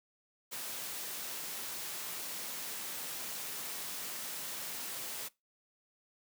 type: noise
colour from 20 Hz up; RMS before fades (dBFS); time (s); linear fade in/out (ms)
white; -41; 0.51-5.29; 20
effects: noise-tail reverb RT60 0.2 s tail -21 dB re dry + high-pass 150 Hz 12 dB/octave